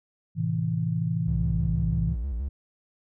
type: chord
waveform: sine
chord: A minor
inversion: none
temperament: equal with one note detuned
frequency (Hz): 110 / 130.81 / 163.68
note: A2 / C3 / E3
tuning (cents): 0 / 0 / -12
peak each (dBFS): -29 / -31 / -26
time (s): 0.35-2.16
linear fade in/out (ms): 50
type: tone with vibrato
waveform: triangle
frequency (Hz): 62.7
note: B1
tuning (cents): +27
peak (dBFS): -25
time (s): 1.27-2.49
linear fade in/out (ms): 10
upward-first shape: square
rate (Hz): 6.2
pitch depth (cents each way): 170
effects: none